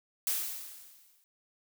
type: noise with exponential decay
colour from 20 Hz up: blue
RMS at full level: -29 dBFS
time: 0.27-1.24 s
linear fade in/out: 0 ms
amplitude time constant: 210 ms
effects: none